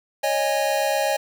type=chord; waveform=square; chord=C# suspended second; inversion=none; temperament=equal with one note detuned; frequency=554.4 / 622.3 / 819.6 Hz; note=C#5 / D#5 / G#5; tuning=0 / 0 / -23 cents; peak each=-25 dBFS; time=0.23-1.17 s; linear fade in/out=10 ms; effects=8-bit